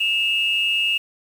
sine tone pair together, 2637 / 2838 Hz, E7 / F7, 0 / +27 cents, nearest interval minor second, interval 127 cents, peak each -20 / -19 dBFS, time 0-0.98 s, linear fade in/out 10 ms, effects tanh soft clip ceiling -12 dBFS + 7-bit

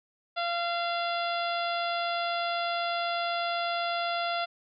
harmonic tone, 688 Hz, F5, 26 cents flat, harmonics 1 / 2 / 3 / 4 / 5 / 6 / 7, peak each -30 / -33 / -40 / -39 / -38 / -43 / -44 dBFS, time 0.36-4.46 s, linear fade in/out 20 ms, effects none

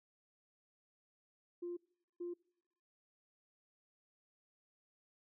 sine tone bursts at uneven times, 349.2 Hz, F4, in tune, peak -39 dBFS, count 2, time 1.62-1.77 / 2.2-2.34 s, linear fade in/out 10 ms, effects noise-tail reverb RT60 0.8 s tail -26 dB re dry + tanh soft clip ceiling -35 dBFS

